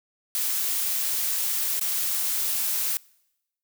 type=noise with dropouts; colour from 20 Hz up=blue; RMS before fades=-26 dBFS; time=0.35-2.97 s; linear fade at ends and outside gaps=0 ms; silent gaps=1.795-1.812 s; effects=noise-tail reverb RT60 0.9 s tail -25 dB re dry